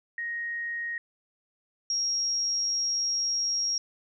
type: tone pair in turn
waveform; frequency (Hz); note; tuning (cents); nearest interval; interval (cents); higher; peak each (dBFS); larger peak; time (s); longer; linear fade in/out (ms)
sine; 1873 / 5599; A#6 / F8; +8 / +4; octave + perfect fifth; 1896; second; -30 / -25; second; 0.18-0.98 / 1.9-3.78; second; 2
effects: none